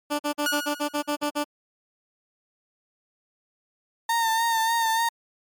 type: tone bursts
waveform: 15% pulse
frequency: 293.7 Hz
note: D4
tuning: in tune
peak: -17 dBFS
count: 10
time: 0.1-1.444 s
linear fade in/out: 20 ms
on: 93 ms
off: 46 ms
type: tone with exponential decay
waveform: sawtooth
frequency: 1450 Hz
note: F#6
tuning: 35 cents flat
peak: -17 dBFS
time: 0.46-1.15 s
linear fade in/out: 1 ms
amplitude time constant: 150 ms
type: tone with vibrato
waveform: 35% pulse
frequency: 910 Hz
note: A#5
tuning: 42 cents flat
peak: -19 dBFS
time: 4.09-5.09 s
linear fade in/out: 5 ms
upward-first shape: sine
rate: 3.4 Hz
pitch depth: 37 cents each way
effects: MP3 96 kbps